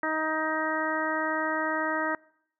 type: harmonic tone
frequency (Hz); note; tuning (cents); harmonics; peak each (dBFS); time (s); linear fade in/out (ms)
314; D#4; +16; 1 / 2 / 3 / 4 / 5 / 6; -33 / -33 / -33 / -33 / -33 / -33; 0.03-2.15; 2
effects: noise-tail reverb RT60 0.7 s tail -25 dB re dry